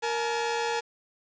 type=tone pair together; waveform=sawtooth; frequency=466.2 / 853.5 Hz; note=A#4 / G#5; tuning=0 / +47 cents; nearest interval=minor seventh; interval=1047 cents; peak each=-25 / -26 dBFS; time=0.02-0.81 s; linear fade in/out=20 ms; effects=resampled to 16000 Hz + 8-bit